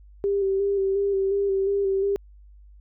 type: tone with vibrato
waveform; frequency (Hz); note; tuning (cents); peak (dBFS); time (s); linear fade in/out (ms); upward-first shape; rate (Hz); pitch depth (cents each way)
sine; 393.6; G4; +7; -20; 0.24-2.16; 0; square; 2.8; 27
effects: added 50 Hz sine -46 dBFS peak until 2.8 s